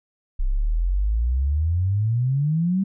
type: exponential sweep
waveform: sine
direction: up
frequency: 30.87 to 197.8 Hz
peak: -18 dBFS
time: 0.39-2.84 s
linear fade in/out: 10 ms
effects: none